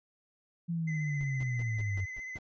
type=linear sweep; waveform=sine; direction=down; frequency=171.5 to 92.5 Hz; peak=-30 dBFS; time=0.68-2.06 s; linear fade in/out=20 ms
type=tone with vibrato; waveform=triangle; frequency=2039 Hz; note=C7; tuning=45 cents flat; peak=-37 dBFS; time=0.87-2.38 s; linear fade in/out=10 ms; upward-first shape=triangle; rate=15 Hz; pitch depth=38 cents each way
type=noise bursts; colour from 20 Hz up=brown; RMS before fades=-45 dBFS; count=7; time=1.21-2.387 s; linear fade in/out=0 ms; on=31 ms; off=160 ms
effects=resampled to 16000 Hz